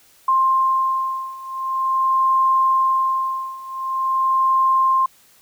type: beating tone pair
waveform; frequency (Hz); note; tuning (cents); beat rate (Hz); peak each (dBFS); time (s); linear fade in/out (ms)
sine; 1055 / 1055.45; C6 / C6; +14 / +15; 0.45; -20 / -18; 0.28-5.06; 5
effects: white hiss -53 dBFS RMS until 5.41 s